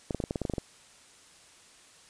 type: clicks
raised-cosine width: 2 ms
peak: -17 dBFS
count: 11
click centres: 0.108 / 0.147 / 0.202 / 0.239 / 0.309 / 0.358 / 0.417 / 0.452 / 0.498 / 0.537 / 0.582 s
effects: white hiss -56 dBFS RMS until 2.09 s + resampled to 22050 Hz